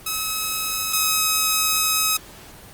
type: tone pair in turn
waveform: 5% pulse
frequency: 1282 / 1274.6 Hz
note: E6 / D#6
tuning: -49 / +41 cents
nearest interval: unison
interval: 10 cents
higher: first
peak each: -11 / -6 dBFS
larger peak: second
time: 0.06-0.93 / 0.93-2.17 s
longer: second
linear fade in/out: 5 ms
effects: pink hiss -43 dBFS RMS until 2.73 s + Opus 24 kbps